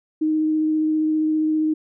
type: tone with vibrato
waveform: sine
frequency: 311.1 Hz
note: D#4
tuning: in tune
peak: -17 dBFS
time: 0.21-1.74 s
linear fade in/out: 10 ms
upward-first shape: sine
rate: 15 Hz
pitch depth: 10 cents each way
effects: none